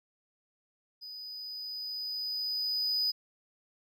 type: tone with level ramp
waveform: triangle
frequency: 4978 Hz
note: D#8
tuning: in tune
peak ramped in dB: -41 to -25 dBFS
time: 1.01-3.12 s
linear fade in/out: 20 ms
effects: none